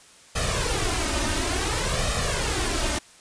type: noise with flanger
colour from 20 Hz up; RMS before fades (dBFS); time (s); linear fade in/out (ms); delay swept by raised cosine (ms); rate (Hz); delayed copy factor
pink; -25; 0.35-2.99; 10; 1.6 to 3.3; 0.57; +0.65
effects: white hiss -51 dBFS RMS until 3.2 s + resampled to 22050 Hz